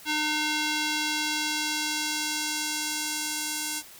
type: tone with band-pass filter sweep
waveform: square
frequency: 303.9 Hz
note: D#4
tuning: 41 cents flat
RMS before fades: -29 dBFS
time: 0.05-3.83 s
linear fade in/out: 50 ms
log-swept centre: 3200 to 8600 Hz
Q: 0.85
effects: white hiss -48 dBFS RMS until 3.99 s